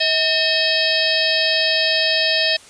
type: harmonic tone with a mistuned harmonic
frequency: 641 Hz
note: E5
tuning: 49 cents flat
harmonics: 1 / 3 / 4 / 5 / 6 / 7 / 8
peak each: -23 / -23 / -23 / -23 / -23 / -23 / -23 dBFS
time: 0-2.57 s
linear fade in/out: 10 ms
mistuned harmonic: 3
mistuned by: -100 cents
effects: white hiss -44 dBFS RMS until 2.69 s + resampled to 22050 Hz